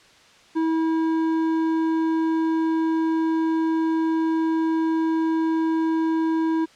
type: tone with hard clipping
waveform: triangle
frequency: 323.1 Hz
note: E4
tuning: 35 cents flat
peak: -21 dBFS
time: 0.55-6.66 s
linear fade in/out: 20 ms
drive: 12 dB
effects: white hiss -52 dBFS RMS until 6.75 s + low-pass 5000 Hz 12 dB/octave